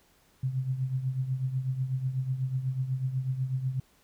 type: tone with tremolo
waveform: sine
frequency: 130.6 Hz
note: C3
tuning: 3 cents flat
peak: -24 dBFS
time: 0.43-3.8 s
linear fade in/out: 5 ms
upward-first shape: triangle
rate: 8.1 Hz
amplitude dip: 75%
effects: pink hiss -64 dBFS RMS until 4.03 s